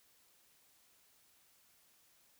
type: silence
effects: white hiss -69 dBFS RMS until 2.39 s